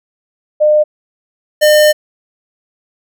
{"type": "tone pair in turn", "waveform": ["sine", "square"], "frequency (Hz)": [605, 605], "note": ["D#5", "D#5"], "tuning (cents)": [-49, -49], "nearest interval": "unison", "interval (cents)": 0, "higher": "neither", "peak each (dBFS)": -6, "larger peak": "neither", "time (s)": [[0.6, 0.84], [1.61, 1.93]], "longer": "second", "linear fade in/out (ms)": 20, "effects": []}